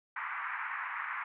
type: band-pass noise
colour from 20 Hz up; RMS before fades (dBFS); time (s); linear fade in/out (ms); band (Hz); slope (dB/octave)
pink; -38; 0.16-1.24; 5; 960 to 2200; 48
effects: none